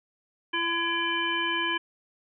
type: harmonic tone with a mistuned harmonic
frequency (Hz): 337.8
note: E4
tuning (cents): +42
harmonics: 1 / 3 / 5 / 7 / 9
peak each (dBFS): -34 / -31 / -30 / -32 / -31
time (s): 0.53-1.78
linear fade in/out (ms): 10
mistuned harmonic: 5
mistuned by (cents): -16
effects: none